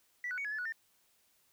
sine tone with pitch steps, 1961 / 1484 / 2237 / 1689 / 1733 / 1468 / 1805 Hz, B6 / F#6 / C#7 / G#6 / A6 / F#6 / A6, -13 / +5 / +15 / +29 / -27 / -14 / +44 cents, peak -34 dBFS, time 0.24-0.723 s, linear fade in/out 2 ms, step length 69 ms, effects tanh soft clip ceiling -31 dBFS + white hiss -71 dBFS RMS until 1.52 s

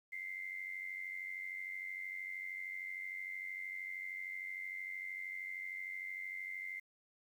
sine tone with amplitude modulation, 2086 Hz, C7, 6 cents flat, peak -38 dBFS, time 0.12-6.8 s, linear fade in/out 10 ms, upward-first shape sine, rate 93.1 Hz, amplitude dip 70%, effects 11-bit

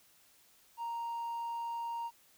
triangle tone, 932.3 Hz, A#5, in tune, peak -33 dBFS, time 0.77-2.11 s, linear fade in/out 50 ms, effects tanh soft clip ceiling -30 dBFS + white hiss -65 dBFS RMS until 2.37 s

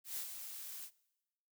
blue noise with ADSR envelope, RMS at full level -40 dBFS, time 0.04-0.91 s, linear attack 130 ms, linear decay 100 ms, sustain -7 dB, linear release 75 ms, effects noise-tail reverb RT60 1.0 s tail -22 dB re dry

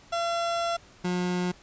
30% pulse tone pair in turn, 680 / 179.49 Hz, F5 / F3, -46 / +48 cents, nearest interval octave + major seventh, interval 2306 cents, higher first, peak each -23 dBFS, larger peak neither, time 0.12-0.77 / 1.04-1.52 s, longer first, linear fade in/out 10 ms, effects pink hiss -54 dBFS RMS until 1.62 s + resampled to 16000 Hz

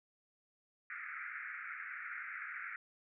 pink band-pass noise, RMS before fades -45 dBFS, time 0.9-2.76 s, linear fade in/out 2 ms, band 1300 to 2300 Hz, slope 96 dB/octave, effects none

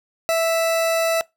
40% pulse tone, 659 Hz, E5, 1 cent flat, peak -16 dBFS, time 0.29-1.21 s, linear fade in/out 0 ms, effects noise-tail reverb RT60 0.2 s tail -23 dB re dry

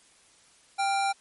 square tone pair together, 788.8 / 1396.9 Hz, G5 / F6, +11 / 0 cents, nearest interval minor seventh, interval 989 cents, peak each -25 / -35 dBFS, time 0.78-1.13 s, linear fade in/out 20 ms, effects white hiss -59 dBFS RMS until 1.2 s + MP3 48 kbps

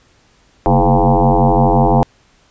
sine tone with frequency modulation, 325.9 Hz, E4, 20 cents flat, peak -8 dBFS, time 0.66-2.03 s, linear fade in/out 0 ms, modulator 92.3 Hz, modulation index 6.2, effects pink hiss -53 dBFS RMS until 2.5 s + resampled to 16000 Hz

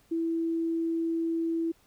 sine tone, 330 Hz, E4, 2 cents sharp, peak -26 dBFS, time 0.11-1.72 s, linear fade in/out 10 ms, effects pink hiss -64 dBFS RMS until 1.86 s

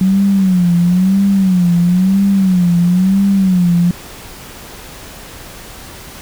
sine tone with vibrato, 185 Hz, F#3, in tune, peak -8 dBFS, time 0.01-3.91 s, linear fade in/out 2 ms, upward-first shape sine, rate 1 Hz, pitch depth 120 cents each way, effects pink hiss -33 dBFS RMS until 6.21 s

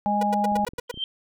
harmonic tone, 206.2 Hz, G#3, 12 cents flat, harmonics 1 / 3 / 4, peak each -25 / -30 / -22 dBFS, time 0.06-0.65 s, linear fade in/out 0 ms
sawtooth tone bursts, 486 Hz, B4, 28 cents flat, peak -23 dBFS, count 7, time 0.21-0.914 s, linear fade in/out 5 ms, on 20 ms, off 94 ms
clicks, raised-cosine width 3 ms, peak -29 dBFS, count 9, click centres 0.52 / 0.562 / 0.593 / 0.637 / 0.689 / 0.735 / 0.788 / 0.942 / 0.975 s
sine tone with exponential growth, 3136 Hz, G7, in tune, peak -21 dBFS, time 0.88-1.04 s, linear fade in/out 1 ms, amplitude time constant 33 ms
effects none

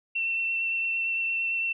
sine tone with vibrato, 2699 Hz, E7, 40 cents sharp, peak -25 dBFS, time 0.15-1.73 s, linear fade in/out 10 ms, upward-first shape sine, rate 8.8 Hz, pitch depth 12 cents each way, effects none

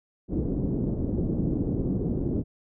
white low-pass noise, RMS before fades -27 dBFS, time 0.28-2.44 s, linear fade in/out 50 ms, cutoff 340 Hz, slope 24 dB/octave, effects none

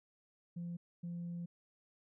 sine tone bursts at uneven times, 172.4 Hz, F3, 22 cents flat, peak -38 dBFS, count 2, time 0.56-0.77 / 1.03-1.46 s, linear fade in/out 10 ms, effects tanh soft clip ceiling -37 dBFS

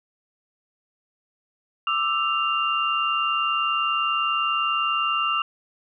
sine tone cluster, 1185 / 1325 / 2790 Hz, D6 / E6 / F7, +15 / +9 / -2 cents, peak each -25 dBFS, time 1.87-5.42 s, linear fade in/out 2 ms, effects none

